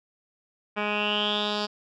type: tone with low-pass filter sweep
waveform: 10% pulse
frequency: 208.5 Hz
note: G#3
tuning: 7 cents sharp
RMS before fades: -27 dBFS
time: 0.76-1.67 s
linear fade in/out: 20 ms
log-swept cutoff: 2200 to 4500 Hz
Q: 8.2
effects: none